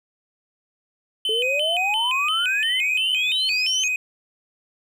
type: tone with vibrato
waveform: triangle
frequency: 2767 Hz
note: F7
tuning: 17 cents flat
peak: -19 dBFS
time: 1.25-3.96 s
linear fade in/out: 2 ms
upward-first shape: square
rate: 2.9 Hz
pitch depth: 170 cents each way
type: exponential sweep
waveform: sine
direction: up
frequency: 428.2 to 6645 Hz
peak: -24 dBFS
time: 1.29-3.88 s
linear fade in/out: 2 ms
effects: none